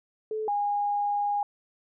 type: tone pair in turn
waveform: sine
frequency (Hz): 433.8 / 818.9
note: A4 / G#5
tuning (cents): -25 / -25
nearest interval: major seventh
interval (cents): 1100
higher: second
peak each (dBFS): -28 / -24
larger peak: second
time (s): 0.31-0.48 / 0.48-1.43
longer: second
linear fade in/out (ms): 2
effects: none